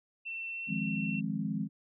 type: tone with pitch glide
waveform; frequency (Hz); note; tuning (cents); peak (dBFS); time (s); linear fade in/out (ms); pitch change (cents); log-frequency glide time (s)
sine; 2692 to 2711; E7 to E7; +36 to +48; -36; 0.25-1.21; 20; +12; 0.5-0.67
type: chord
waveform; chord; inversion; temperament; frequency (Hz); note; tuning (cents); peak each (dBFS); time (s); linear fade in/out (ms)
sine; F minor seventh; third; equal; 155.56 / 174.61 / 207.7 / 261.6; Eb3 / F3 / Ab3 / C4; 0 / 0 / 0 / 0; -38 / -37 / -34 / -38; 0.67-1.69; 50
effects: none